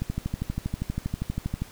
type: click train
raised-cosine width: 5 ms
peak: -15 dBFS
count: 21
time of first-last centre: 0.02-1.62 s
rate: 12.5 Hz
effects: pink hiss -48 dBFS RMS until 1.71 s